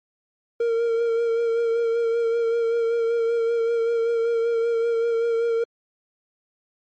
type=tone with vibrato; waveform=triangle; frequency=462.3 Hz; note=A#4; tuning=14 cents flat; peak=-17 dBFS; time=0.6-5.64 s; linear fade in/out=5 ms; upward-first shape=sine; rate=5.2 Hz; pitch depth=26 cents each way; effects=MP3 32 kbps